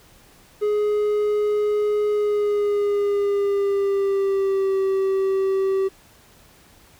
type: tone with pitch glide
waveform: triangle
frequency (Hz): 418.3 to 385.8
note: G#4 to G4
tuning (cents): +12 to -28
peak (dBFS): -16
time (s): 0.61-5.89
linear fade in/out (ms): 20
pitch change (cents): -140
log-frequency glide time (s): 2.1-4.8
effects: pink hiss -52 dBFS RMS until 6.99 s